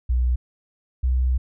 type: tone pair in turn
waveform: sine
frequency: 61.6 / 63.37 Hz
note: B1 / B1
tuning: -4 / +45 cents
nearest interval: unison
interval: 49 cents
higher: second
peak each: -17 dBFS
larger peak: neither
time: 0.09-0.36 / 1.03-1.38 s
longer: second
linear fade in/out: 10 ms
effects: none